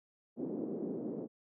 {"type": "band-pass noise", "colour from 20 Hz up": "white", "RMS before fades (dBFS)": -39, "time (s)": [0.36, 1.28], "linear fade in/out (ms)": 50, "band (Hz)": [200, 390], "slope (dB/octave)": 24, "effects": []}